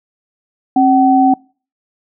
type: tone pair together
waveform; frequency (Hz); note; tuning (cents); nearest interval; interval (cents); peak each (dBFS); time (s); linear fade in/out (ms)
sine; 268.2 / 758.6; C4 / F#5; +43 / +43; octave + tritone; 1800; -10; 0.76-1.34; 5
effects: noise-tail reverb RT60 0.4 s tail -26 dB re dry